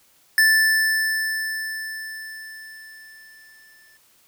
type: tone with exponential decay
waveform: square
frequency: 1760 Hz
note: A6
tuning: in tune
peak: -13 dBFS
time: 0.38-3.97 s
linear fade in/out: 1 ms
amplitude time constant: 780 ms
effects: white hiss -58 dBFS RMS until 4.27 s